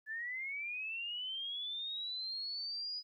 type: linear sweep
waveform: sine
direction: up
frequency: 1717 to 4978 Hz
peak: -38 dBFS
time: 0.06-3.03 s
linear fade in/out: 50 ms
effects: 13-bit